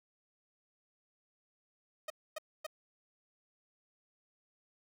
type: tone bursts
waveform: sawtooth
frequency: 622.3 Hz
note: D#5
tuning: in tune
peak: -34 dBFS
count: 3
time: 2.08-2.666 s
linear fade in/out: 5 ms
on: 22 ms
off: 260 ms
effects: none